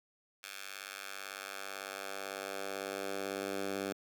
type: tone with high-pass filter sweep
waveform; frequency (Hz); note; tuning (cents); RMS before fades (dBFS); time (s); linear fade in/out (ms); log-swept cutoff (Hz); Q
10% pulse; 98; G2; 0; -41; 0.43-3.93; 10; 2000 to 260; 0.88
effects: none